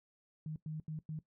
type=tone bursts at uneven times; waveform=sine; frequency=155.56 Hz; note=D#3; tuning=in tune; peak=-38 dBFS; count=4; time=0.46-0.56 / 0.66-0.8 / 0.88-0.99 / 1.09-1.19 s; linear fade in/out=2 ms; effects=noise-tail reverb RT60 0.1 s tail -17 dB re dry